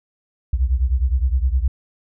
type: beating tone pair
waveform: sine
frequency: 60.9 / 70.6 Hz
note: B1 / C#2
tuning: -24 / +32 cents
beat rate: 9.7 Hz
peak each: -17 / -20 dBFS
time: 0.53-1.68 s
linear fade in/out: 5 ms
effects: none